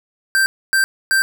square tone bursts, 1568 Hz, G6, in tune, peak -13 dBFS, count 3, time 0.35-1.22 s, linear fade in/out 0 ms, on 110 ms, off 270 ms, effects none

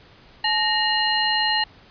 sine tone cluster, 859 / 1853 / 2857 / 4161 Hz, A5 / A#6 / F7 / C8, -42 / -11 / +39 / -10 cents, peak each -24 dBFS, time 0.44-1.64 s, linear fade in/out 5 ms, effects pink hiss -50 dBFS RMS until 1.9 s + resampled to 11025 Hz

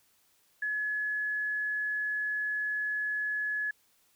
sine tone, 1700 Hz, G#6, 40 cents sharp, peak -29 dBFS, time 0.62-3.71 s, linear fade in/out 5 ms, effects white hiss -68 dBFS RMS until 4.15 s

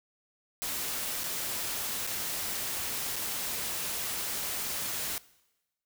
white noise with dropouts, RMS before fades -34 dBFS, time 0.62-5.18 s, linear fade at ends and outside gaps 0 ms, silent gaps 1.235-1.24 / 2.067-2.073 / 3.158-3.164 s, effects noise-tail reverb RT60 1.0 s tail -21 dB re dry

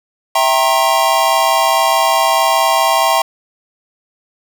square chord, C dominant seventh, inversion first, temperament equal with one note detuned, 659.3 / 784 / 932.3 / 1071.6 Hz, E5 / G5 / Bb5 / C6, 0 / 0 / 0 / +41 cents, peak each -17 dBFS, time 0.35-3.22 s, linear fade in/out 5 ms, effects none

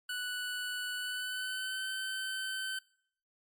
25% pulse tone with pitch glide, 1482 to 1535.1 Hz, F#6 to G6, +2 to -37 cents, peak -31 dBFS, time 0.09-2.79 s, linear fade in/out 5 ms, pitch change +61 cents, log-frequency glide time 0.95-1.89 s, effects noise-tail reverb RT60 0.6 s tail -22 dB re dry + MP3 96 kbps

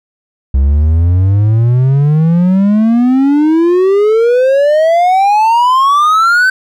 triangle exponential sweep, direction up, 65.41 to 1544 Hz, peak -4 dBFS, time 0.54-6.5 s, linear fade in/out 5 ms, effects none

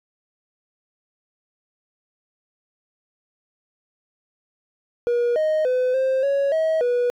triangle tone with pitch steps, 479 / 622 / 506 / 526 / 557 / 639 / 487.6 Hz, A#4 / D#5 / B4 / C5 / C#5 / D#5 / B4, +47 / -1 / +42 / +9 / +8 / +46 / -22 cents, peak -15 dBFS, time 5.07-7.1 s, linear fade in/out 0 ms, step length 290 ms, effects tanh soft clip ceiling -11 dBFS

